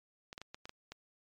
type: clicks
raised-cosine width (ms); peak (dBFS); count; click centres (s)
0.2; -28; 7; 0.329 / 0.379 / 0.416 / 0.545 / 0.655 / 0.694 / 0.92
effects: MP3 96 kbps